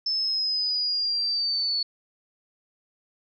sine linear sweep, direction down, 5274 to 4416 Hz, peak -23 dBFS, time 0.06-1.83 s, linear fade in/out 5 ms, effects none

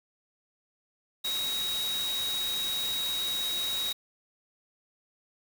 sine tone in noise, 3806 Hz, A#7, 35 cents sharp, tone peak -29 dBFS, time 1.24-3.93 s, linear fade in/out 10 ms, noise white, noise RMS -37 dBFS, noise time 1.24-3.93 s, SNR +5 dB, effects none

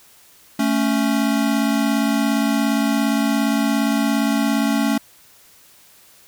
square tone pair together, 220.5 / 277.8 Hz, A3 / C#4, +4 / +4 cents, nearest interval major third, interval 400 cents, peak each -20 dBFS, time 0.59-4.98 s, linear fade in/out 5 ms, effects white hiss -50 dBFS RMS until 6.27 s

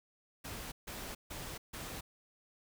pink noise bursts, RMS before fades -44 dBFS, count 4, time 0.44-2.01 s, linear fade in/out 10 ms, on 280 ms, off 150 ms, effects none

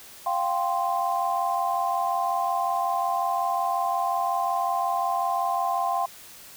sine chord, F suspended second, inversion none, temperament equal, 698.5 / 784 / 1046.5 Hz, F5 / G5 / C6, 0 / 0 / 0 cents, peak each -27 dBFS, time 0.26-6.06 s, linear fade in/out 5 ms, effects white hiss -46 dBFS RMS until 6.56 s

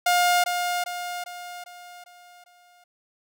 sawtooth tone with echo, 710 Hz, F5, 28 cents sharp, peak -14 dBFS, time 0.06-0.44 s, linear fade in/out 5 ms, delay 400 ms, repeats 6, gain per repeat -6 dB, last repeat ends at 2.84 s, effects none

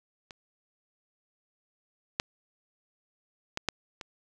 clicks, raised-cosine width 0.2 ms, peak -26 / -9 / -14 / -9 / -22 dBFS, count 5, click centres 0.308 / 2.199 / 3.574 / 3.687 / 4.012 s, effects none

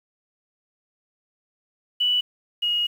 sine tone pair in turn, 2960 / 2881 Hz, F#7 / F#7, 0 / -47 cents, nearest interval unison, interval 47 cents, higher first, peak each -18 / -20 dBFS, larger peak first, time 2-2.21 / 2.62-2.87 s, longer second, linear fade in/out 10 ms, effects 8-bit

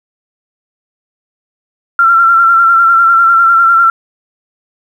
sine tone with vibrato, 1362 Hz, F6, 44 cents flat, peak -4 dBFS, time 1.99-3.9 s, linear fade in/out 2 ms, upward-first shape square, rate 10 Hz, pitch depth 28 cents each way, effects 7-bit

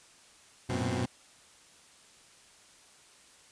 20% pulse tone cluster, 92.7 / 108 / 116.4 / 122.3 / 260.5 Hz, F#2 / A2 / A#2 / B2 / C4, +4 / -32 / -2 / -16 / -7 cents, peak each -30 / -36 / -34 / -28 / -32 dBFS, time 0.69-1.06 s, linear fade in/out 10 ms, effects white hiss -58 dBFS RMS until 3.51 s + resampled to 22050 Hz

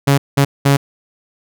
sawtooth tone bursts at uneven times, 139.7 Hz, C#3, 14 cents sharp, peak -5 dBFS, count 3, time 0.07-0.18 / 0.37-0.45 / 0.65-0.77 s, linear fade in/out 10 ms, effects none

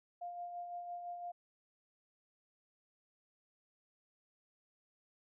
sine tone with tremolo, 702 Hz, F5, 9 cents sharp, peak -40 dBFS, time 0.21-1.32 s, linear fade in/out 10 ms, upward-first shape sine, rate 5.9 Hz, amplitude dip 40%, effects none

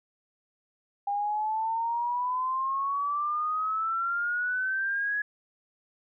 sine exponential sweep, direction up, 803 to 1687 Hz, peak -26 dBFS, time 1.07-5.22 s, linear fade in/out 5 ms, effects none

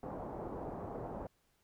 white low-pass noise, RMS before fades -43 dBFS, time 0.03-1.27 s, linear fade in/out 2 ms, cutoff 820 Hz, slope 24 dB/octave, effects pink hiss -75 dBFS RMS until 1.63 s

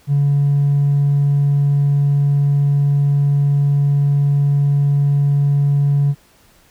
sine tone with hard clipping, 142.2 Hz, C#3, 45 cents sharp, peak -12 dBFS, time 0.07-6.15 s, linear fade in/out 50 ms, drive 1 dB, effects pink hiss -52 dBFS RMS until 6.7 s

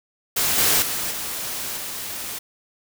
white noise with level steps, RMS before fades -21 / -18 / -26 / -29 / -31 dBFS, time 0.36-2.39 s, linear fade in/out 10 ms, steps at 0.58 / 0.82 / 1.11 / 1.77 s, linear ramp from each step 2 ms, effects none

